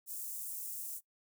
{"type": "high-pass noise", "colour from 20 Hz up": "white", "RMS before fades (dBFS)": -42, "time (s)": [0.06, 1.01], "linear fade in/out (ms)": 50, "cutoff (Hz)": 7600, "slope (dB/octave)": 24, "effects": ["noise-tail reverb RT60 0.1 s tail -20 dB re dry"]}